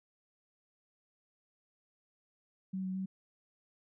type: tone with pitch steps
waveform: sine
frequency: 189.3 / 187.2 / 190 Hz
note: F#3 / F#3 / F#3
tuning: +40 / +20 / +46 cents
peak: -34 dBFS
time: 2.73-3.06 s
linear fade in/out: 10 ms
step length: 110 ms
effects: none